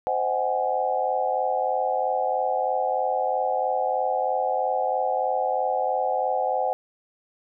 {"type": "chord", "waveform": "sine", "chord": "Ab dominant seventh", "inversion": "first", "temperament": "just", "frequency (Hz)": [519.1, 623, 747.5, 830.6], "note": ["C5", "Eb5", "Gb5", "Ab5"], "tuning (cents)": [-14, 2, 17, 0], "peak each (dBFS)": [-27, -30, -25, -28], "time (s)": [0.07, 6.73], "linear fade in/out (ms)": 0, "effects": []}